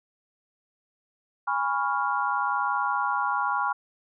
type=chord; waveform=sine; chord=C# dominant seventh; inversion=second; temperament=equal with one note detuned; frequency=823 / 987.8 / 1108.7 / 1396.9 Hz; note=G#5 / B5 / C#6 / E#6; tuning=-16 / 0 / 0 / 0 cents; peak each=-29 dBFS; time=1.47-3.73 s; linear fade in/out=10 ms; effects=none